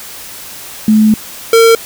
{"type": "tone pair in turn", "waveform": ["sine", "square"], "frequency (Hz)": [215.9, 456.2], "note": ["A3", "A#4"], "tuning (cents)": [-33, -37], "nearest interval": "octave + minor second", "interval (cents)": 1296, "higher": "second", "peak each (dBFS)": -4, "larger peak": "neither", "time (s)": [[0.88, 1.14], [1.53, 1.75]], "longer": "first", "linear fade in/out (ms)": 2, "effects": ["white hiss -29 dBFS RMS until 1.85 s"]}